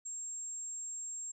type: tone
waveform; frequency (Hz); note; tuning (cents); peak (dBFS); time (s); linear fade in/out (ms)
sine; 7480; A#8; +5; -39; 0.05-1.32; 10
effects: none